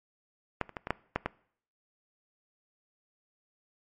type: clicks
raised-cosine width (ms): 0.5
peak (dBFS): -13 / -30 / -20 / -20 / -11 / -12 / -14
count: 7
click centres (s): 0.613 / 0.693 / 0.768 / 0.871 / 0.906 / 1.16 / 1.26
effects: noise-tail reverb RT60 0.6 s tail -22 dB re dry + MP3 48 kbps